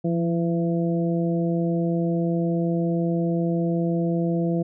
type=harmonic tone with a mistuned harmonic; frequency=168.1 Hz; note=E3; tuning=34 cents sharp; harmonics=1 / 2 / 3 / 4; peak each=-22 / -26 / -30 / -33 dBFS; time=0.04-4.63 s; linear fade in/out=10 ms; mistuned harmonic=1; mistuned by=+27 cents; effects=none